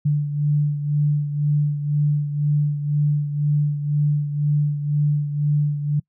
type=beating tone pair; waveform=sine; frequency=146.83 / 148.83 Hz; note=D3 / D3; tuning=0 / +23 cents; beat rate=2 Hz; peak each=-18 / -25 dBFS; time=0.05-6 s; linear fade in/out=10 ms; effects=noise-tail reverb RT60 0.1 s tail -26 dB re dry